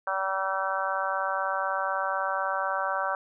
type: harmonic tone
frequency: 192 Hz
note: G3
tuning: 36 cents flat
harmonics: 3 / 4 / 5 / 6 / 7 / 8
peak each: -33 / -33 / -33 / -33 / -33 / -33 dBFS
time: 0.07-3.15 s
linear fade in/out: 2 ms
effects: none